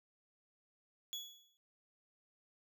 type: tone with exponential decay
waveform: 35% pulse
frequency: 3380 Hz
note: G#7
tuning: 30 cents sharp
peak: -36 dBFS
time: 1.13-1.57 s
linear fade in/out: 0 ms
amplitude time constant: 94 ms
effects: none